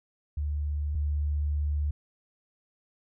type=tone pair in turn; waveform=sine; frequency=73.7 / 73.7 Hz; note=D2 / D2; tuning=+7 / +7 cents; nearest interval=unison; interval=0 cents; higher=neither; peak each=-27 / -25 dBFS; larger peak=second; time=0.37-0.95 / 0.95-1.91 s; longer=second; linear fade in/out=5 ms; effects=none